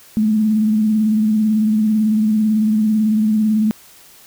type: tone with vibrato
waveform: sine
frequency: 215.7 Hz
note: A3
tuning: 34 cents flat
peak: -12 dBFS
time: 0.17-3.71 s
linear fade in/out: 0 ms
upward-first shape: sine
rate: 18 Hz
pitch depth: 42 cents each way
effects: white hiss -45 dBFS RMS until 4.26 s